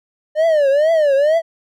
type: tone with vibrato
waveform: triangle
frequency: 599 Hz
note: D5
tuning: 34 cents sharp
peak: -9 dBFS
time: 0.35-1.42 s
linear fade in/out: 50 ms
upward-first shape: triangle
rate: 2.2 Hz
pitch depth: 200 cents each way
effects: none